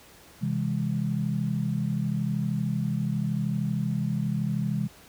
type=chord; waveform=sine; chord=C augmented; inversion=none; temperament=just; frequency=130.81 / 163.52 / 204.4 Hz; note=C3 / E3 / G#3; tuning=0 / -14 / -27 cents; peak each=-29 dBFS; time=0.41-4.88 s; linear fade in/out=20 ms; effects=pink hiss -52 dBFS RMS until 5.08 s + high-pass 60 Hz 12 dB/octave